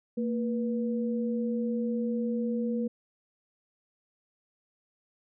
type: tone pair together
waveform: sine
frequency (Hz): 229 / 485.2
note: A#3 / B4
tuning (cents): -31 / -31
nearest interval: octave + minor second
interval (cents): 1300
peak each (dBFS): -28 / -33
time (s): 0.17-2.88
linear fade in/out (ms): 10
effects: none